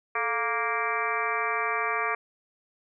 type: harmonic tone with a mistuned harmonic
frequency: 233.1 Hz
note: A#3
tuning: in tune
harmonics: 2 / 3 / 4 / 5 / 6 / 7 / 8 / 9 / 10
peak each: -35 / -35 / -36 / -29 / -37 / -35 / -36 / -37 / -33 dBFS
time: 0.15-2.15 s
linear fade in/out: 5 ms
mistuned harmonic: 2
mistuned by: -100 cents
effects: none